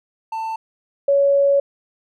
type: tone pair in turn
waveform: triangle / sine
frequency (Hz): 891 / 559.9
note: A5 / C#5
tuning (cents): +22 / +17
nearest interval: minor sixth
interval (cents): 805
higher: first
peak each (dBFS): -21 / -12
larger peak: second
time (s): 0.32-0.56 / 1.08-1.6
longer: second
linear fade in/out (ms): 5
effects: none